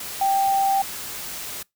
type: tone in noise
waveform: sine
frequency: 784 Hz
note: G5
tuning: in tune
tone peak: -17 dBFS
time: 0.21-0.82 s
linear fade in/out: 5 ms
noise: white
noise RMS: -33 dBFS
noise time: 0-1.63 s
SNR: +13 dB
effects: noise-tail reverb RT60 0.2 s tail -25 dB re dry